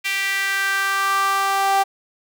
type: tone with high-pass filter sweep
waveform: sawtooth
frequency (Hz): 392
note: G4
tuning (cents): 0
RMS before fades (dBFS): -20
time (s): 0.04-1.84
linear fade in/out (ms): 20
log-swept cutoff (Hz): 2300 to 790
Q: 3.8
effects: none